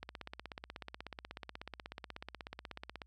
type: click train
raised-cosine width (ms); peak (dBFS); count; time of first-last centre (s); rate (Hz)
0.3; -27; 50; 0.03-3.018; 16.4
effects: added 60 Hz sine -62 dBFS peak until 3.06 s